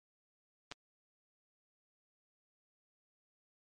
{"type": "clicks", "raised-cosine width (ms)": 0.2, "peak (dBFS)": -26, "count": 2, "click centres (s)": [0.715, 0.722], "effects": ["MP3 48 kbps"]}